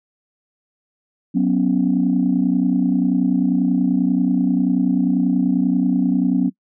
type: chord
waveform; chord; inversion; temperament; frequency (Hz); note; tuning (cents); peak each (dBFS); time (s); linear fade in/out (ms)
sine; F# suspended fourth; none; equal; 185 / 246.9 / 277.2; F#3 / B3 / C#4; 0 / 0 / 0; -18; 1.34-6.5; 20
effects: noise-tail reverb RT60 0.1 s tail -21 dB re dry + tanh soft clip ceiling -7 dBFS